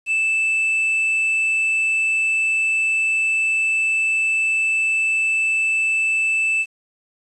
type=tone; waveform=triangle; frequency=2637 Hz; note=E7; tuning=in tune; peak=-15 dBFS; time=0.06-6.66 s; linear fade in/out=50 ms; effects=resampled to 24000 Hz + 8-bit